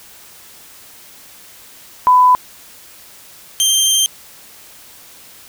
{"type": "tone pair in turn", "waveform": ["sine", "20% pulse"], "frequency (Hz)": [1000, 3156], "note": ["B5", "G7"], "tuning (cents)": [21, 11], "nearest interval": "octave + minor sixth", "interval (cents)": 1990, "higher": "second", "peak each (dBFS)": -6, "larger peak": "neither", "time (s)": [[2.07, 2.35], [3.6, 4.06]], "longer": "second", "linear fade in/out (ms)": 0, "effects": ["white hiss -41 dBFS RMS until 5.48 s"]}